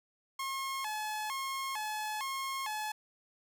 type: tone with vibrato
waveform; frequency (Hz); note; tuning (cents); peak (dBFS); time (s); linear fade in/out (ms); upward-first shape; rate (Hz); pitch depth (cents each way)
sawtooth; 960; B5; -49; -31; 0.39-2.92; 5; square; 1.1; 200
effects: none